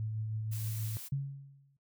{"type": "tone with tremolo", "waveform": "sine", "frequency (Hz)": 109.1, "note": "A2", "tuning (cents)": -14, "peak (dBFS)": -33, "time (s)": [0, 0.97], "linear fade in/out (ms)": 0, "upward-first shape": "sine", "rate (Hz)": 6.3, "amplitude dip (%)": 25}
{"type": "noise", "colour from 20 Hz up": "blue", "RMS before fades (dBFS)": -45, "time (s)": [0.51, 1.09], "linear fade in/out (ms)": 20}
{"type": "tone with exponential decay", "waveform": "sine", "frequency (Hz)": 138.59, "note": "C#3", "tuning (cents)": 0, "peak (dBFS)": -28, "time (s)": [1.12, 1.77], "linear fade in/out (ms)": 5, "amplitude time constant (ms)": 140}
{"effects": ["noise-tail reverb RT60 0.1 s tail -18 dB re dry"]}